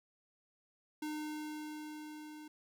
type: tone with level ramp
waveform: square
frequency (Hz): 304.3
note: D#4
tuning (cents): -38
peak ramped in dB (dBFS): -38 to -49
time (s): 1.02-2.48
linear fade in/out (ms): 5
effects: none